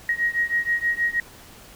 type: beating tone pair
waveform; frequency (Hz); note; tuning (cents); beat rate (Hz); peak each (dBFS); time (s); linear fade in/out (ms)
sine; 1884 / 1890.3; A#6 / A#6; +18 / +24; 6.3; -23 / -24; 0.09-1.2; 2
effects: pink hiss -46 dBFS RMS until 1.75 s